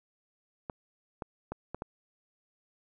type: clicks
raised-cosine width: 1 ms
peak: -22 dBFS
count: 5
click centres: 0.698 / 1.222 / 1.52 / 1.746 / 1.821 s
effects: none